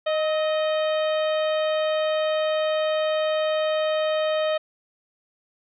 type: harmonic tone with a mistuned harmonic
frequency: 620 Hz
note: D#5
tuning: 6 cents flat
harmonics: 1 / 2 / 3 / 4 / 5 / 6 / 7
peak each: -21 / -32 / -35 / -38 / -35 / -39 / -49 dBFS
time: 0.06-4.58 s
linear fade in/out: 10 ms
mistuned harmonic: 2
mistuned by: +44 cents
effects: none